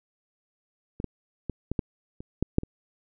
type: clicks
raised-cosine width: 3 ms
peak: -20 / -17 / -17 / -15 / -12 / -26 / -11 / -6 / -23 dBFS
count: 9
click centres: 1.001 / 1.043 / 1.497 / 1.716 / 1.792 / 2.205 / 2.426 / 2.584 / 2.634 s
effects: none